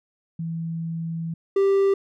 sine / triangle tone pair in turn, 164.81 / 392.8 Hz, E3 / G4, 0 / +4 cents, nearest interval octave + minor third, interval 1504 cents, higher second, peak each -26 / -14 dBFS, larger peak second, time 0.39-1.34 / 1.56-1.94 s, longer first, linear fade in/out 5 ms, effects none

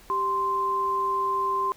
sine tone pair together, 390.6 / 1042.8 Hz, G4 / C6, -6 / -6 cents, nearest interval octave + perfect fourth, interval 1700 cents, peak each -32 / -23 dBFS, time 0.1-1.72 s, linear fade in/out 0 ms, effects pink hiss -52 dBFS RMS until 1.76 s

